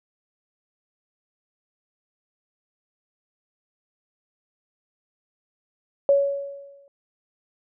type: tone with exponential decay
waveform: sine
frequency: 560 Hz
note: C#5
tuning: 18 cents sharp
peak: -12 dBFS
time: 6.09-6.88 s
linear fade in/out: 1 ms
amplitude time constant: 170 ms
effects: none